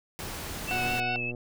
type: noise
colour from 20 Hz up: pink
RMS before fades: -37 dBFS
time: 0.19-1 s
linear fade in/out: 0 ms
type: tone with vibrato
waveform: sine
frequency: 2635 Hz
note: E7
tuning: 1 cent flat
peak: -30 dBFS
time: 0.67-1.32 s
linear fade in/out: 20 ms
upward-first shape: sine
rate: 4.8 Hz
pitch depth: 31 cents each way
type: harmonic tone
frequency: 739 Hz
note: F#5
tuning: 2 cents flat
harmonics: 1 / 2 / 3 / 4 / 5 / 6 / 7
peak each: -31 / -37 / -41 / -43 / -45 / -47 / -48 dBFS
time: 0.71-1.16 s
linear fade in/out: 0 ms
type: click train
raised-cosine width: 2 ms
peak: -26 dBFS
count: 77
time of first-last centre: 0.72-1.348 s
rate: 121 Hz
effects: none